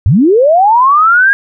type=linear sweep; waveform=sine; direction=up; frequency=76.4 to 1647 Hz; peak=-4 dBFS; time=0.06-1.33 s; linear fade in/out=0 ms; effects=none